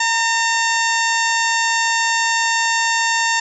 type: harmonic tone with a mistuned harmonic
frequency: 909 Hz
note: A#5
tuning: 44 cents flat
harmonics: 1 / 2 / 3 / 4 / 5 / 6 / 7 / 8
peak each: -20 / -19 / -25 / -28 / -29 / -28 / -29 / -25 dBFS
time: 0-3.4 s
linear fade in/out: 5 ms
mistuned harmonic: 1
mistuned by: +27 cents
effects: none